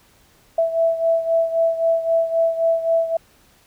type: beating tone pair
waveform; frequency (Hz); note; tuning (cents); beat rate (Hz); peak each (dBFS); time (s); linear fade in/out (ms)
sine; 659.3 / 663.1; E5 / E5; 0 / +10; 3.8; -17 / -22; 0.58-3.17; 5
effects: pink hiss -55 dBFS RMS until 3.66 s